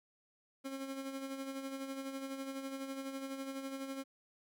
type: tone with tremolo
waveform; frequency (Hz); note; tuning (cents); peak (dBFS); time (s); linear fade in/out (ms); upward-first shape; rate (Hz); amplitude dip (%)
30% pulse; 270; C#4; -45; -36; 0.64-4.04; 20; sine; 12; 50
effects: none